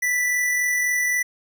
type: tone with amplitude modulation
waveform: square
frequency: 1975.5 Hz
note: B6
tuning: in tune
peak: -19 dBFS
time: 0.02-1.23 s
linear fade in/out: 10 ms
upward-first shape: sine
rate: 43.8 Hz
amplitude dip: 25%
effects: none